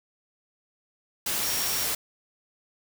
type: tone in noise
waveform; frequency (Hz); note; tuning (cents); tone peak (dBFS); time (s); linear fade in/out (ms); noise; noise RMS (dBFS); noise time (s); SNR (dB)
sine; 5588; F8; 0; -33; 1.43-1.85; 5; white; -28; 1.26-1.95; -8
effects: none